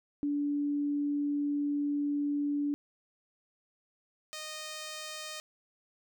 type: tone pair in turn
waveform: sine / 5% pulse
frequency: 289.2 / 618.3 Hz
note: D4 / D#5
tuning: -27 / -11 cents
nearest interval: octave + minor second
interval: 1316 cents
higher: second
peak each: -28 dBFS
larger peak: neither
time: 0.23-2.74 / 4.33-5.4 s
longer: first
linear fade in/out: 0 ms
effects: none